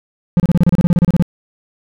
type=tone bursts; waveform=triangle; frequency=174.61 Hz; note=F3; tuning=in tune; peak=-5 dBFS; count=15; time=0.37-1.224 s; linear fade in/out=0 ms; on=28 ms; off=31 ms; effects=none